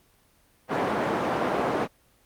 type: band-pass noise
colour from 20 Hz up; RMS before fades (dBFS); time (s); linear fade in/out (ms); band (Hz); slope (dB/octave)
white; -26; 0.68-1.88; 50; 170 to 900; 12
effects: pink hiss -62 dBFS RMS until 2.25 s + Opus 24 kbps